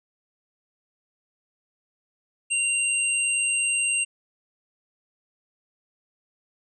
sine tone pair together, 2769 / 8298 Hz, F7 / C9, -15 / -15 cents, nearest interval octave + perfect fifth, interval 1900 cents, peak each -24 dBFS, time 2.5-4.05 s, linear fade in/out 20 ms, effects none

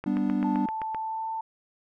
click train, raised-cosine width 0.5 ms, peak -21 dBFS, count 8, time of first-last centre 0.04-0.947 s, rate 7.72 Hz
triangle chord, G major, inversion none, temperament equal, 196 / 246.9 / 293.7 Hz, G3 / B3 / D4, 0 / 0 / 0 cents, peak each -26 dBFS, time 0.06-0.66 s, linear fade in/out 5 ms
sine tone with pitch glide, 880 to 891.3 Hz, A5 to A5, 0 to +22 cents, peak -29 dBFS, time 0.44-1.41 s, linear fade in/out 5 ms, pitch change +22 cents, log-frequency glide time 0.96-1.28 s
effects none

